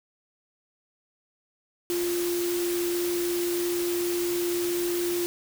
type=tone in noise; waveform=sine; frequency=349.2 Hz; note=F4; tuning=in tune; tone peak=-25 dBFS; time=1.9-5.26 s; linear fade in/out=0 ms; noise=white; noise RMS=-34 dBFS; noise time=1.9-5.26 s; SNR=+6 dB; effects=none